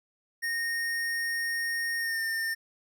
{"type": "tone with pitch glide", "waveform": "square", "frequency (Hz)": [1850, 1809.8], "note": ["A#6", "A6"], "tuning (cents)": [-14, 48], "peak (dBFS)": -29, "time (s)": [0.42, 2.55], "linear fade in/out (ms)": 20, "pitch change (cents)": -38, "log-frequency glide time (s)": [1.99, 2.21], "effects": []}